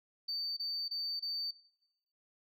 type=tone bursts; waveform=sine; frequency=4583 Hz; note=D8; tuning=43 cents flat; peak=-33 dBFS; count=4; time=0.28-1.512 s; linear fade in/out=10 ms; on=290 ms; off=24 ms; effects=noise-tail reverb RT60 1.0 s tail -19 dB re dry + tanh soft clip ceiling -31 dBFS